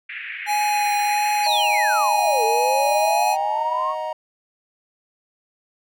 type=band-pass noise; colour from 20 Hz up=white; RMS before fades=-32 dBFS; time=0.09-1.48 s; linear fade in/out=10 ms; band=1700 to 2500 Hz; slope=48 dB/octave
type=tone with vibrato; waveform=square; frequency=830.6 Hz; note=G#5; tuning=in tune; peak=-19 dBFS; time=0.46-3.37 s; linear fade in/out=50 ms; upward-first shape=triangle; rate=1.5 Hz; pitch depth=15 cents each way
type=exponential two-way sweep; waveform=sine; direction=down then up; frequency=4712 to 440 to 1117 Hz; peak=-21 dBFS; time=1.43-3.95 s; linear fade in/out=50 ms; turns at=2.44 s
type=chord; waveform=triangle; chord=D# minor; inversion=none; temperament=equal with one note detuned; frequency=622.3 / 740 / 941 Hz; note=D#5 / F#5 / A#5; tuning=0 / 0 / +16 cents; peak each=-26 / -31 / -26 dBFS; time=1.46-4.13 s; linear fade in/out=5 ms
effects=none